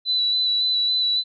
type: tone with vibrato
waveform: sine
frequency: 3972 Hz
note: B7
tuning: 9 cents sharp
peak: -18 dBFS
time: 0.05-1.24 s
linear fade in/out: 50 ms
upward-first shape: square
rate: 3.6 Hz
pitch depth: 16 cents each way
effects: none